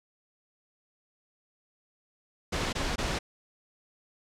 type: noise bursts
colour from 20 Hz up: pink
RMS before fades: -30 dBFS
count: 3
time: 2.52-3.19 s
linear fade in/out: 10 ms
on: 210 ms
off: 20 ms
effects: low-pass 6000 Hz 12 dB/octave